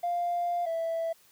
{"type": "tone pair in turn", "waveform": "triangle", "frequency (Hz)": [698.5, 659.8], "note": ["F5", "E5"], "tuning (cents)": [0, 1], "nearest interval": "minor second", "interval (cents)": 99, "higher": "first", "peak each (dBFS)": [-23, -25], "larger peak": "first", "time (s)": [[0.03, 0.66], [0.66, 1.13]], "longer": "first", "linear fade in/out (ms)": 10, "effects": ["tanh soft clip ceiling -24 dBFS", "white hiss -61 dBFS RMS until 1.31 s"]}